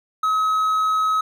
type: tone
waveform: triangle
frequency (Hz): 1278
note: D#6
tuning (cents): +46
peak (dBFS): -15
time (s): 0.23-1.21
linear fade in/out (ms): 5
effects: none